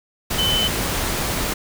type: tone in noise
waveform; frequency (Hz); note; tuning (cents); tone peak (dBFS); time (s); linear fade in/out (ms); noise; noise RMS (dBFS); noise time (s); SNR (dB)
sine; 3037; F#7; +44; -18; 0.38-0.68; 10; pink; -23; 0.3-1.54; +2
effects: none